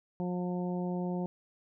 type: harmonic tone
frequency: 178.9 Hz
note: F3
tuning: 42 cents sharp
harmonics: 1 / 2 / 3 / 4 / 5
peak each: -32 / -38 / -42 / -44 / -46 dBFS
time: 0.2-1.26 s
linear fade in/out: 0 ms
effects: none